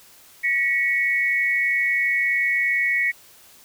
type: tone pair together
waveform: sine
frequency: 1924.7 / 2217 Hz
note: B6 / C#7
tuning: -45 / 0 cents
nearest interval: major second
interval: 245 cents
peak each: -21 dBFS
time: 0.43-3.12 s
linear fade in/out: 20 ms
effects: white hiss -50 dBFS RMS until 3.64 s